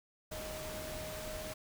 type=tone in noise; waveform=sine; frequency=622.3 Hz; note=D#5; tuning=in tune; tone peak=-44 dBFS; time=0.31-1.54 s; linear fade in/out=10 ms; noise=pink; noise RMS=-44 dBFS; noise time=0.31-1.54 s; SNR=-3 dB; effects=none